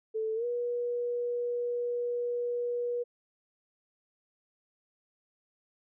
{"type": "tone with pitch glide", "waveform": "sine", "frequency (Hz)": [440, 482.6], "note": ["A4", "B4"], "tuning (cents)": [0, -40], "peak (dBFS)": -29, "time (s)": [0.14, 3.04], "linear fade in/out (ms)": 20, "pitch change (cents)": 160, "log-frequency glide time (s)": [0.35, 0.45], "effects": []}